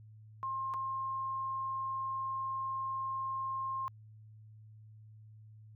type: tone with dropouts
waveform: sine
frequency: 1064 Hz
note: C6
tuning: 29 cents sharp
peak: -34 dBFS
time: 0.43-3.88 s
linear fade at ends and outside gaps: 0 ms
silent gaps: 0.738-0.742 s
effects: added 108 Hz sine -52 dBFS peak until 5.75 s